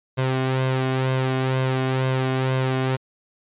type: tone with flanger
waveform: sawtooth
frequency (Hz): 130.81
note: C3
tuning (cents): 0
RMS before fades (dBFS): -22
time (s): 0.17-2.97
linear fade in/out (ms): 20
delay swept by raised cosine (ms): 1.9 to 2.77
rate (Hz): 2.1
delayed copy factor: +0.5
effects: resampled to 8000 Hz